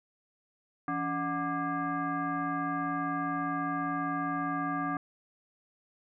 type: tone with frequency modulation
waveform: sine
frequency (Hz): 734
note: F#5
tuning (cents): -14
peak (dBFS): -29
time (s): 0.88-4.97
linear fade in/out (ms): 2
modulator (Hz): 451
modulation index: 1.7
effects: none